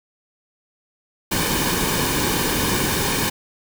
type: noise with comb filter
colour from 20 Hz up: pink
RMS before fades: -21 dBFS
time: 1.31-3.3 s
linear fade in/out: 10 ms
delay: 1.5 ms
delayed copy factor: -0.6
effects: none